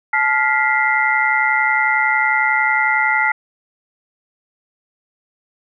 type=tone cluster; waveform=sine; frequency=867 / 1400 / 1953 / 2084 Hz; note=A5 / F6 / B6 / C7; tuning=-26 / +4 / -20 / -7 cents; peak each=-19 dBFS; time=0.13-3.32 s; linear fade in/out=5 ms; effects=none